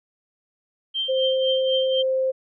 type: tone with tremolo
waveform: sine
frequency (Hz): 3146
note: G7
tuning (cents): +6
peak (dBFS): -21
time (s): 0.94-2.03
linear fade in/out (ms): 20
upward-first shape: triangle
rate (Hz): 4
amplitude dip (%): 80
type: tone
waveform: sine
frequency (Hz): 524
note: C5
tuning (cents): +2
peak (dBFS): -19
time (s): 1.08-2.32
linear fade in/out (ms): 20
effects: none